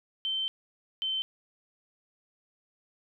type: tone pair in turn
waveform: sine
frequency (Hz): 3100 / 3087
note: G7 / G7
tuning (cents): -20 / -27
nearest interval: unison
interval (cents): 7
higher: first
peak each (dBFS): -28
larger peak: neither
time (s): 0.25-0.48 / 1.02-1.22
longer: first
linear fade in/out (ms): 0
effects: none